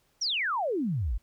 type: exponential sweep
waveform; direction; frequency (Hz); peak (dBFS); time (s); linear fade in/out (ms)
sine; down; 5970 to 43.57; -26; 0.21-1.18; 10
effects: pink hiss -69 dBFS RMS until 1.22 s